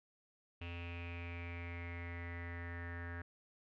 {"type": "tone with low-pass filter sweep", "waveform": "square", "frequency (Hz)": 86, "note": "F2", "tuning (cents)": -26, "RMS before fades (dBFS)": -45, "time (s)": [0.61, 3.22], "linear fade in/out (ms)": 5, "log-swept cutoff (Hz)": [2700, 1700], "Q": 9.2, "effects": []}